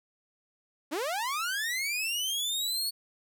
sawtooth linear sweep, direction up, 264.2 to 4435 Hz, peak -26 dBFS, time 0.91-2.91 s, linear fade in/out 20 ms, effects none

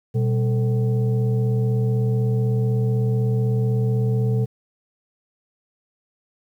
sine tone with frequency modulation, 122 Hz, B2, 21 cents flat, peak -17 dBFS, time 0.14-4.46 s, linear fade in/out 20 ms, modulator 320 Hz, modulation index 0.62, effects 9-bit

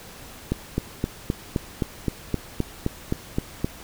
click train, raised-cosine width 3 ms, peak -9 dBFS, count 13, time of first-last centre 0.52-3.645 s, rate 3.84 Hz, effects pink hiss -43 dBFS RMS until 3.83 s

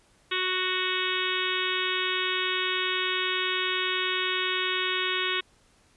harmonic tone, 370 Hz, F#4, in tune, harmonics 1 / 3 / 4 / 5 / 6 / 7 / 8 / 9 / 10, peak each -34 / -34 / -34 / -34 / -34 / -34 / -34 / -34 / -34 dBFS, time 0.31-5.41 s, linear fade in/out 10 ms, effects pink hiss -62 dBFS RMS until 5.96 s + resampled to 24000 Hz

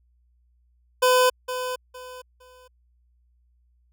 25% pulse tone with echo, 505 Hz, B4, 39 cents sharp, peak -12 dBFS, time 1.02-1.3 s, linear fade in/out 10 ms, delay 460 ms, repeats 3, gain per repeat -11 dB, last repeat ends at 2.68 s, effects added 60 Hz sine -60 dBFS peak until 3.92 s

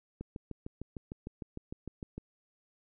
click train, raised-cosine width 3 ms, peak -27 dBFS, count 14, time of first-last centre 0.21-2.18 s, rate 6.6 Hz, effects none

